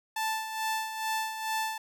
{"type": "tone with tremolo", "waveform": "sawtooth", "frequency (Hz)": 880, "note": "A5", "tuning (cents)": 0, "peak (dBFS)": -24, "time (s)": [0.16, 1.78], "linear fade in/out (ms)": 5, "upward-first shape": "sine", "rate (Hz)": 2.3, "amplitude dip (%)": 60, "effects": []}